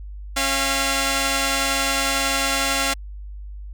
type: tone pair together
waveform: 5% pulse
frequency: 272.6 / 687 Hz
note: C#4 / F5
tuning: -29 / -29 cents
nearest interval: octave + major third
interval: 1600 cents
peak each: -11 dBFS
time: 0.36-2.94 s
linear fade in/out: 10 ms
effects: added 50 Hz sine -32 dBFS peak until 3.73 s